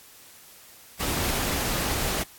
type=noise; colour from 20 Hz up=pink; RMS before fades=-27 dBFS; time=0.99-2.24 s; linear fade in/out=20 ms; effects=white hiss -50 dBFS RMS until 2.38 s + AAC 64 kbps